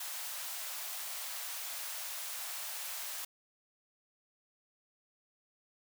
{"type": "high-pass noise", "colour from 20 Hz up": "white", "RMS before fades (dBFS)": -41, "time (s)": [0, 3.25], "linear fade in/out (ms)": 5, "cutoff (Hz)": 570, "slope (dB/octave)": 48, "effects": []}